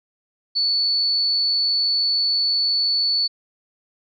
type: tone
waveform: sine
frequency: 4453 Hz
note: C#8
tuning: 7 cents sharp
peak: -17 dBFS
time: 0.55-3.28 s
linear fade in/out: 20 ms
effects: none